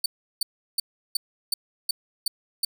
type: tone bursts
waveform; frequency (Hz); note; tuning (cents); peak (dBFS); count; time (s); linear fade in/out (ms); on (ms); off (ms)
sawtooth; 4539; C#8; +40; -18; 8; 0.04-2.65; 5; 20; 350
effects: none